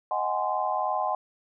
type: chord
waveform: sine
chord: Ab dominant seventh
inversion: second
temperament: just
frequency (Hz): 623 / 747.5 / 830.6 / 1038.3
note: Eb5 / Gb5 / Ab5 / C6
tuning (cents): +2 / +17 / 0 / -14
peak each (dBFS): -32 / -29 / -30 / -30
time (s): 0.11-1.15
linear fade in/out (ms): 2
effects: none